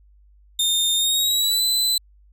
sawtooth tone with pitch glide, 3642 to 4018 Hz, A#7 to B7, -41 to +29 cents, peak -15 dBFS, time 0.59-1.98 s, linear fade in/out 5 ms, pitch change +170 cents, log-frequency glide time 0.95-1.64 s, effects added 50 Hz sine -50 dBFS peak until 2.32 s

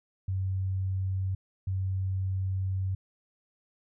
sine tone pair in turn, 94.9 / 94.9 Hz, F#2 / F#2, +44 / +44 cents, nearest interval unison, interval 0 cents, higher neither, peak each -27 dBFS, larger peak neither, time 0.28-1.35 / 1.67-2.95 s, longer second, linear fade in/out 5 ms, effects none

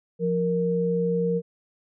sine tone pair together, 175.05 / 466.2 Hz, F3 / A#4, +4 / 0 cents, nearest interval octave + perfect fourth, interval 1696 cents, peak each -25 / -23 dBFS, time 0.19-1.42 s, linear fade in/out 50 ms, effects none

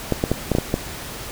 clicks, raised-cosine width 2 ms, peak -4 dBFS, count 7, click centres 0.123 / 0.239 / 0.316 / 0.517 / 0.551 / 0.585 / 0.741 s, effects pink hiss -33 dBFS RMS until 1.31 s

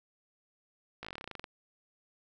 slowing click train, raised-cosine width 0.3 ms, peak -25 dBFS, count 15, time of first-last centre 1.03-1.442 s, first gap 17 ms, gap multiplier 1.08, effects none

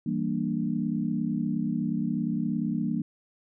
sine chord, E half-diminished seventh, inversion none, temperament equal, 164.81 / 196 / 233.1 / 293.7 Hz, E3 / G3 / Bb3 / D4, 0 / 0 / 0 / 0 cents, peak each -32 / -31 / -29 / -33 dBFS, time 0.06-3.02 s, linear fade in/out 5 ms, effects none

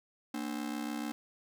45% pulse ring-modulated tone, 263 Hz, C4, 9 cents sharp, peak -32 dBFS, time 0.34-1.12 s, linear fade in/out 0 ms, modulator 33.4 Hz, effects none

